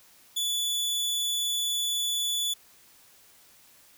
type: tone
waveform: sawtooth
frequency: 3454 Hz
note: A7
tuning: 33 cents flat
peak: -23 dBFS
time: 0.36-2.54 s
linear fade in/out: 10 ms
effects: white hiss -57 dBFS RMS until 3.97 s